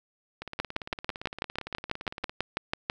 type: two click trains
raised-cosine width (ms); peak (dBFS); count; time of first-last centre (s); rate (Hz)
0.3; -21 / -11; 34 / 15; 0.42-2.295 / 0.6-2.899; 17.6 / 6.09
effects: none